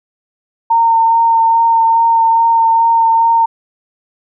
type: tone with vibrato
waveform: sine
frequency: 914 Hz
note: A#5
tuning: 34 cents flat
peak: -7 dBFS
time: 0.7-3.46 s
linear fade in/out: 10 ms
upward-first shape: sine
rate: 2.4 Hz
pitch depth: 13 cents each way
effects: none